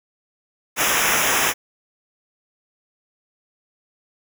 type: noise with comb filter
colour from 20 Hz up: pink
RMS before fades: -19 dBFS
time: 0.76-1.54 s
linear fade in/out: 50 ms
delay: 0.23 ms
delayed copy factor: -0.95
effects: none